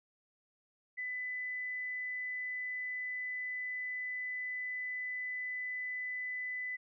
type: tone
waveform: sine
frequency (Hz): 2001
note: B6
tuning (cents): +22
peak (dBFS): -36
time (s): 0.97-6.77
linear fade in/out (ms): 20
effects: none